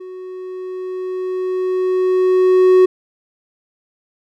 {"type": "tone with level ramp", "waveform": "triangle", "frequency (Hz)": 370, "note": "F#4", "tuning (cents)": 0, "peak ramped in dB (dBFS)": [-28, -4], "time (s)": [0, 2.86], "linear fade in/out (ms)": 10, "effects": []}